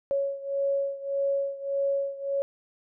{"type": "beating tone pair", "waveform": "sine", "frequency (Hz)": [554.4, 556.1], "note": ["C#5", "C#5"], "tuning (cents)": [0, 5], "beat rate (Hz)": 1.7, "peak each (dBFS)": [-27, -30], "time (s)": [0.11, 2.42], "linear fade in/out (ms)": 0, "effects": []}